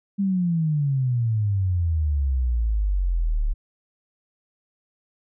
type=exponential sweep; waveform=sine; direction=down; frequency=202.1 to 35 Hz; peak=-19 dBFS; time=0.18-3.54 s; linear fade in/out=20 ms; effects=none